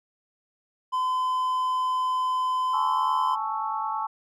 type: tone with pitch glide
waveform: triangle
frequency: 1020 to 1025.9 Hz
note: C6 to C6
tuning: -44 to -34 cents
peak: -21 dBFS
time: 0.92-3.36 s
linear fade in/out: 20 ms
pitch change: +10 cents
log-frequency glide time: 2.61-2.9 s
type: chord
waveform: sine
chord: A major seventh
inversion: third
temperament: equal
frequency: 830.6 / 880 / 1108.7 / 1318.5 Hz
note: G#5 / A5 / C#6 / E6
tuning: 0 / 0 / 0 / 0 cents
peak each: -35 / -29 / -31 / -35 dBFS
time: 2.73-4.07 s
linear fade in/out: 10 ms
effects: none